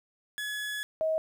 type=tone pair in turn; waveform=30% pulse / sine; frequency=1696 / 635.3 Hz; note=G#6 / D#5; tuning=+36 / +36 cents; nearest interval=octave + perfect fourth; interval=1700 cents; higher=first; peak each=-30 / -25 dBFS; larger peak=second; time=0.38-0.83 / 1.01-1.18 s; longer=first; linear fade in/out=0 ms; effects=11-bit